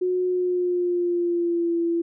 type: tone with pitch glide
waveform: sine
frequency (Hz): 364.4 to 338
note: F#4 to E4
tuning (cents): -26 to +43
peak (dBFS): -20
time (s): 0.01-2.02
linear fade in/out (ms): 10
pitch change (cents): -131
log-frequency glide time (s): 0.26-1.77
effects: none